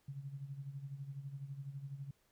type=tone with tremolo; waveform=sine; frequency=138.59 Hz; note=C#3; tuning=in tune; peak=-40 dBFS; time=0.08-2.11 s; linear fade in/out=5 ms; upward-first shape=sine; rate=12 Hz; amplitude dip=70%; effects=pink hiss -75 dBFS RMS until 2.31 s